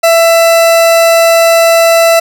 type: tone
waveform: 40% pulse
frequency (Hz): 666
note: E5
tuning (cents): +18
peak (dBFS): -3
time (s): 0.03-2.2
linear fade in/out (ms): 10
effects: none